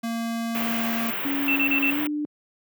square tone, 230 Hz, A#3, 23 cents flat, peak -26 dBFS, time 0.03-1.11 s, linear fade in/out 10 ms
white band-stop noise, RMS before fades -29 dBFS, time 0.55-2.07 s, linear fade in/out 0 ms, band 3100 to 16000 Hz, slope 48 dB/octave
sine tone with pitch glide, 279.3 to 297.6 Hz, C#4 to D4, +13 to +23 cents, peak -24 dBFS, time 1.25-2.25 s, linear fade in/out 0 ms, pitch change +110 cents, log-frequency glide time 1.91-2.02 s
sine tone bursts, 2678 Hz, E7, 27 cents sharp, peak -20 dBFS, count 4, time 1.48-1.904 s, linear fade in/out 2 ms, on 79 ms, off 36 ms
effects high-pass 150 Hz 12 dB/octave

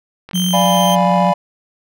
click train, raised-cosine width 0.3 ms, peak -18 dBFS, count 47, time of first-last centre 0.29-1.29 s, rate 46 Hz
sine tone with vibrato, 180 Hz, F#3, 47 cents flat, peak -15 dBFS, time 0.33-1.33 s, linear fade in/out 20 ms, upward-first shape sine, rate 15 Hz, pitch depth 31 cents each way
sawtooth tone, 3138 Hz, G7, 1 cent sharp, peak -16 dBFS, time 0.34-0.96 s, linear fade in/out 20 ms
triangle chord, D diminished seventh, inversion none, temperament equal, 587.3 / 698.5 / 830.6 / 987.8 Hz, D5 / F5 / Ab5 / Cb6, 0 / 0 / 0 / 0 cents, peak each -16 dBFS, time 0.53-1.34 s, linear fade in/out 10 ms
effects none

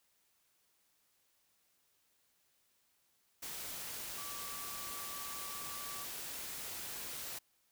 sine tone in noise, 1155 Hz, D6, 29 cents flat, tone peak -49 dBFS, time 4.17-6.05 s, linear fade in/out 10 ms, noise white, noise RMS -44 dBFS, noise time 3.42-7.39 s, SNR -8 dB, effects white hiss -75 dBFS RMS until 7.71 s

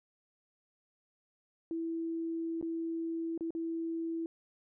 sine tone with dropouts, 329.6 Hz, E4, in tune, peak -33 dBFS, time 1.71-4.26 s, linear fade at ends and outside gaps 1 ms, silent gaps 2.613-2.626 / 3.377-3.408 / 3.506-3.55 s, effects none

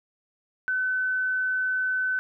sine tone, 1514 Hz, F#6, 39 cents sharp, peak -23 dBFS, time 0.68-2.19 s, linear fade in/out 0 ms, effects none

